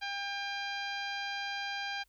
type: harmonic tone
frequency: 800 Hz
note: G5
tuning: 35 cents sharp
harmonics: 1 / 2 / 3 / 4 / 5 / 6 / 7 / 8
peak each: -40 / -39 / -42 / -44 / -46 / -46 / -58 / -59 dBFS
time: 0.01-2.04 s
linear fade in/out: 20 ms
effects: added 50 Hz sine -70 dBFS peak until 2.08 s + white hiss -74 dBFS RMS until 2.08 s

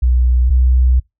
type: tone pair in turn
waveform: sine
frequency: 61.74 / 63 Hz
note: B1 / B1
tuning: 0 / +35 cents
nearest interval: unison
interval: 35 cents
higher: second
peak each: -9 / -8 dBFS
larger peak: second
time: 0.02-0.5 / 0.5-1 s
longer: second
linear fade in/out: 10 ms
effects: noise-tail reverb RT60 0.2 s tail -26 dB re dry

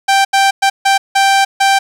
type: tone bursts at uneven times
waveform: sawtooth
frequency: 784 Hz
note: G5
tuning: in tune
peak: -4 dBFS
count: 6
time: 0.08-0.25 / 0.33-0.51 / 0.62-0.7 / 0.85-0.98 / 1.15-1.45 / 1.6-1.79 s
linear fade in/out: 10 ms
effects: low-pass 9000 Hz 12 dB/octave + 7-bit

